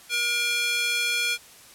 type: tone with high-pass filter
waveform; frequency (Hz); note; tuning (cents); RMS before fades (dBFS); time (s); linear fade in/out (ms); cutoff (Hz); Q
square; 477; A#4; +40; -25; 0.09-1.38; 50; 2400; 1.8
effects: white hiss -49 dBFS RMS until 1.74 s + low-pass 12000 Hz 12 dB/octave